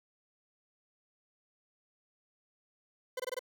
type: tone bursts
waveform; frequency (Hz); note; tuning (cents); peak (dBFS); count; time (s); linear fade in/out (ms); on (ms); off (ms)
40% pulse; 509; C5; -48; -33; 5; 3.17-3.393; 5; 27; 22
effects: none

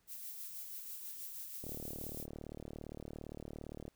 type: noise with tremolo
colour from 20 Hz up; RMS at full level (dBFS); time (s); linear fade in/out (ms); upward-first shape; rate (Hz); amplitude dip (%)
violet; -45; 0.07-2.27; 50; sine; 6.2; 35
type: click train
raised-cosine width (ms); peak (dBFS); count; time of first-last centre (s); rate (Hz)
2; -32; 85; 1.64-3.88; 37.5
effects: pink hiss -75 dBFS RMS until 3.95 s

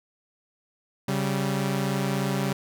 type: tone pair together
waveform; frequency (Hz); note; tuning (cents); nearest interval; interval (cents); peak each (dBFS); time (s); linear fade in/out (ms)
sawtooth; 137.2 / 194.16; C#3 / G3; -17 / -16; tritone; 601; -23; 1.08-2.53; 5
effects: none

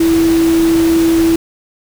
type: tone in noise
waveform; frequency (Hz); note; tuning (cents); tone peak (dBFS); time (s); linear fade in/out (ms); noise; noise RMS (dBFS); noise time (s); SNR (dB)
sine; 329.6; E4; 0; -8; 0-1.36; 5; pink; -23; 0-1.36; +12
effects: none

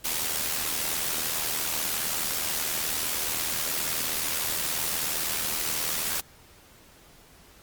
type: noise with amplitude modulation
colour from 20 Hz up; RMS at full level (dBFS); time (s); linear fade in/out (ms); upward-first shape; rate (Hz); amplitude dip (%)
white; -26; 0.04-6.21; 10; sine; 79; 60
effects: pink hiss -54 dBFS RMS until 7.62 s + Opus 48 kbps

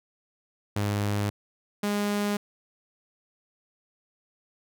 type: tone pair in turn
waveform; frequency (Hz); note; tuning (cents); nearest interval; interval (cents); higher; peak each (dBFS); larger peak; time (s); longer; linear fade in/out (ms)
sawtooth; 102.7 / 205.4; G#2 / G#3; -19 / -19; octave; 1200; second; -21; neither; 0.76-1.3 / 1.83-2.37; neither; 5
effects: none

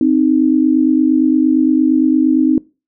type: tone pair together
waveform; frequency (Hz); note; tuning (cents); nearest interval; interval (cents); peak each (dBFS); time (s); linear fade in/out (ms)
sine; 261.6 / 310.3; C4 / D#4; 0 / -5; minor third; 295; -12; 0.01-2.58; 2
effects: noise-tail reverb RT60 0.3 s tail -23 dB re dry

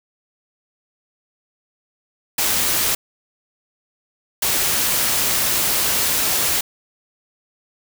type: noise bursts at uneven times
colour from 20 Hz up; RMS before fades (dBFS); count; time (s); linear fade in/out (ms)
white; -19; 2; 2.38-2.95 / 4.42-6.61; 5
effects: none

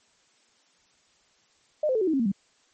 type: tone with pitch steps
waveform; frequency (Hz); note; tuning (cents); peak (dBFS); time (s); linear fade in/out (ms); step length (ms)
sine; 607 / 516.4 / 439.2 / 373.7 / 317.9 / 270.4 / 230 / 195.66; D#5 / C5 / A4 / F#4 / D#4 / C#4 / A#3 / G3; -43 / -23 / -3 / +17 / +37 / -43 / -23 / -3; -21; 1.83-2.318; 5; 61
effects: white hiss -64 dBFS RMS until 2.73 s + MP3 32 kbps

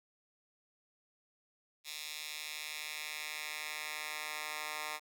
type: tone with high-pass filter sweep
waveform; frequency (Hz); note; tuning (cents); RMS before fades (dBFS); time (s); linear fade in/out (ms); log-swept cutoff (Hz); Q
10% pulse; 152.2; D#3; -38; -42; 1.84-5; 50; 3300 to 1300; 1.3
effects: none

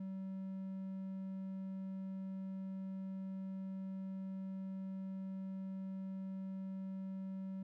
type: tone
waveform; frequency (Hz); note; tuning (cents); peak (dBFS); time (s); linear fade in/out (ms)
triangle; 191; G3; -45; -39; 0-7.63; 5
effects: none

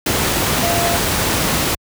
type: tone in noise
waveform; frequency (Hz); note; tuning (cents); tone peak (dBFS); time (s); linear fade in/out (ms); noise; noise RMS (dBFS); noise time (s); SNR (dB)
sine; 688; F5; -26; -19; 0.63-0.97; 5; pink; -17; 0.06-1.75; -5
effects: high-pass 60 Hz 12 dB/octave

